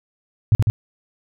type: tone with echo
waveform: sine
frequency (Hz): 108.1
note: A2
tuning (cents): -30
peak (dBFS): -9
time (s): 0.52-0.55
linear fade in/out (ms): 0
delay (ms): 75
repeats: 2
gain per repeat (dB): -2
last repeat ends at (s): 0.7
effects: none